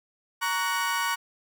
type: chord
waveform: 30% pulse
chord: F# major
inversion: first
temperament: equal with one note detuned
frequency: 932.3 / 1121.6 / 1480 Hz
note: A#5 / C#6 / F#6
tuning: 0 / +20 / 0 cents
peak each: -27 dBFS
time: 0.41-1.16 s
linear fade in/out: 20 ms
effects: none